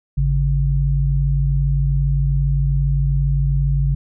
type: tone pair together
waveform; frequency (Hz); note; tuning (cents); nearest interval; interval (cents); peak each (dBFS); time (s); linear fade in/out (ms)
sine; 52.5 / 140; G#1 / C#3; +19 / +18; octave + perfect fourth; 1699; -17; 0.17-3.95; 10
effects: none